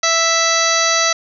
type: harmonic tone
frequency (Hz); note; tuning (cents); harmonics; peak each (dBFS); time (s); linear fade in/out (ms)
660; E5; +2; 1 / 2 / 3 / 4 / 5 / 6 / 7 / 8 / 9 / 10; -21 / -19 / -20 / -26 / -28 / -21 / -23 / -31 / -19 / -29; 0.03-1.13; 5
effects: none